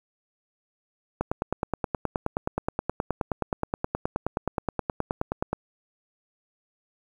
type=click train; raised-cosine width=1 ms; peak=-11 dBFS; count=42; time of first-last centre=1.21-5.53 s; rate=9.49 Hz; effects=8-bit